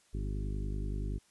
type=harmonic tone with a mistuned harmonic; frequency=50.5 Hz; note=G#1; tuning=48 cents flat; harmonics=1 / 2 / 3 / 4 / 5 / 6 / 7 / 8; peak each=-34 / -40 / -44 / -46 / -48 / -50 / -51 / -52 dBFS; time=0.13-1.19 s; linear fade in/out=20 ms; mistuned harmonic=7; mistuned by=+24 cents; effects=white hiss -67 dBFS RMS until 1.3 s + resampled to 24000 Hz